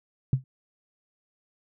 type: tone with exponential decay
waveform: sine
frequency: 130.81 Hz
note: C3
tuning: in tune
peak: -14 dBFS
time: 0.33-0.44 s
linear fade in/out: 2 ms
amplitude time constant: 22 ms
effects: none